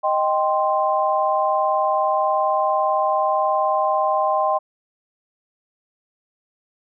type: chord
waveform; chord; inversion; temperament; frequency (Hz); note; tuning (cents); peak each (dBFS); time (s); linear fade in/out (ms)
sine; C minor; first; equal; 622.3 / 784 / 1046.5; Eb5 / G5 / C6; 0 / 0 / 0; -21; 0.03-4.59; 20
effects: none

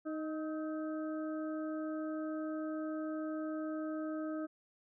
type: harmonic tone with a mistuned harmonic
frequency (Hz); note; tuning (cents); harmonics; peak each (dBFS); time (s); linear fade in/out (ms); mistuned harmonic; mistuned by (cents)
311.1; D#4; 0; 1 / 2 / 4 / 5; -37 / -43 / -49 / -54; 0.05-4.47; 20; 4; +41
effects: none

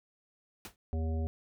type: noise with exponential decay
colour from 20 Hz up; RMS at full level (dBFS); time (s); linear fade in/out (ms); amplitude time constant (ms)
pink; -39; 0.65-0.76; 1; 23
type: harmonic tone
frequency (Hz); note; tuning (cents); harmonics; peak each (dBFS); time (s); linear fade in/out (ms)
80.2; E2; -47; 1 / 3 / 5 / 7 / 9; -30 / -40 / -44 / -47 / -49; 0.93-1.27; 0
effects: none

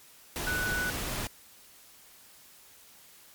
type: tone in noise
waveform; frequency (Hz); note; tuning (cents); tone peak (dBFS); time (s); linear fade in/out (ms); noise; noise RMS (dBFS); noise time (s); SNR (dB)
sine; 1484; F#6; +5; -29; 0.47-0.9; 0; pink; -34; 0.36-1.27; +2
effects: white hiss -55 dBFS RMS until 3.34 s + MP3 96 kbps

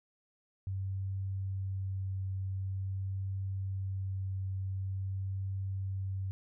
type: tone with vibrato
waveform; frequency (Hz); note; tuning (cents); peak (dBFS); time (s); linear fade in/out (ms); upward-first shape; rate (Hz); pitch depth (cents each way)
sine; 96; G2; -36; -33; 0.67-6.31; 0; triangle; 0.46; 10
effects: none

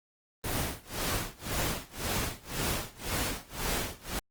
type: noise with tremolo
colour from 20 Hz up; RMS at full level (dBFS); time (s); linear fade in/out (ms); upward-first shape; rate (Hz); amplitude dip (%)
pink; -30; 0.44-4.19; 0; sine; 1.9; 95
effects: Opus 24 kbps

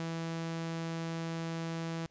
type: tone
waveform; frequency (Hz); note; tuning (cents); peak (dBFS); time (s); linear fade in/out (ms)
sawtooth; 164.81; E3; 0; -31; 0-2.06; 0
effects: pink hiss -70 dBFS RMS until 2.1 s + resampled to 16000 Hz

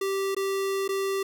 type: tone with dropouts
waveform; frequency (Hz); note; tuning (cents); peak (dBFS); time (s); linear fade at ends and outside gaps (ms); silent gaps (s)
square; 390; G4; -9; -26; 0.01-1.23; 5; 0.348-0.365 / 0.879-0.889
effects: none

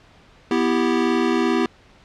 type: chord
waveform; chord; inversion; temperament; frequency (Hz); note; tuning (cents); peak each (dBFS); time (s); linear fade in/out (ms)
square; E minor; second; equal; 246.9 / 329.6 / 392; B3 / E4 / G4; 0 / 0 / 0; -22 / -22 / -23; 0.51-1.66; 2
effects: pink hiss -51 dBFS RMS until 2.04 s + low-pass 4000 Hz 12 dB/octave

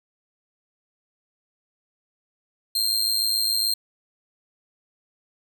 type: tone with amplitude modulation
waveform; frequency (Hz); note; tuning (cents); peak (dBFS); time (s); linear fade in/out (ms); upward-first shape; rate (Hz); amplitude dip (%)
sawtooth; 4186; C8; 0; -15; 2.75-3.74; 5; sine; 107; 65
effects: none

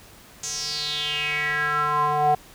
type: tone with band-pass filter sweep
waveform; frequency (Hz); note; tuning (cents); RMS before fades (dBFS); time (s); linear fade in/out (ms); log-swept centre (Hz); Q
square; 149.1; D3; +27; -24; 0.43-2.35; 5; 6700 to 700; 5.9
effects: pink hiss -48 dBFS RMS until 2.54 s

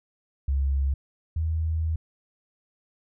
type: tone pair in turn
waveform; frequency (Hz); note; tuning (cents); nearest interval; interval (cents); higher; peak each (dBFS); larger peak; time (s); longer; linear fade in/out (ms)
sine; 68.5 / 80.19; C#2 / E2; -20 / -47; minor third; 273; second; -21 / -23; first; 0.48-0.94 / 1.36-1.96; second; 5
effects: none

